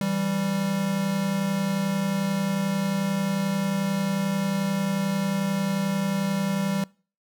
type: tone pair together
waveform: square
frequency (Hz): 164.5 / 195.75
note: E3 / G3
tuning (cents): -3 / -2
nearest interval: minor third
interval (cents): 301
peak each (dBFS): -31 / -25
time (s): 0.01-6.84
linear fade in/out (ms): 2
effects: noise-tail reverb RT60 0.4 s tail -24 dB re dry